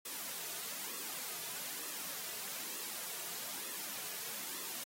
white noise with flanger, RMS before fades -43 dBFS, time 0.05-4.84 s, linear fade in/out 5 ms, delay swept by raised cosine 1.3 to 3.8 ms, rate 1.1 Hz, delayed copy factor -0.55, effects high-pass 200 Hz 12 dB/octave + AAC 48 kbps

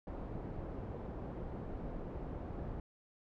pink low-pass noise, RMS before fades -43 dBFS, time 0.07-2.8 s, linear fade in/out 2 ms, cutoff 650 Hz, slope 12 dB/octave, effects none

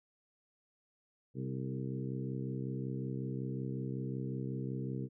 harmonic tone with a mistuned harmonic, 65.41 Hz, C2, in tune, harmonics 2 / 3 / 4 / 5 / 6 / 7, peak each -38 / -42 / -44 / -46 / -48 / -49 dBFS, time 1.34-5.09 s, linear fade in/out 50 ms, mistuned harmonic 6, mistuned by +17 cents, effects none

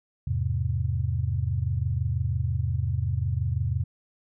sine chord, E augmented, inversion none, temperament just, 82.41 / 103.01 / 128.76 Hz, E2 / G#2 / B#2, 0 / -14 / -27 cents, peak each -28 dBFS, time 0.27-3.84 s, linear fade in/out 5 ms, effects none

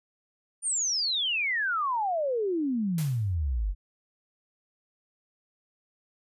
sine exponential sweep, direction down, 9390 to 43.65 Hz, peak -25 dBFS, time 0.62-3.75 s, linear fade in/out 50 ms
white noise with exponential decay, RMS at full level -36 dBFS, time 2.98-3.35 s, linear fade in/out 2 ms, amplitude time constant 80 ms
effects resampled to 32000 Hz

